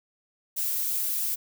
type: noise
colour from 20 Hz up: violet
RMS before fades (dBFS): -28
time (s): 0.56-1.36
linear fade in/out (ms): 20
effects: none